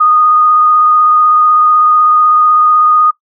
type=tone with vibrato; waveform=sine; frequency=1235 Hz; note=D#6; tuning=13 cents flat; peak=-5 dBFS; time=0-3.11 s; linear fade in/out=10 ms; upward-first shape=triangle; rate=16 Hz; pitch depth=17 cents each way; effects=noise-tail reverb RT60 0.1 s tail -19 dB re dry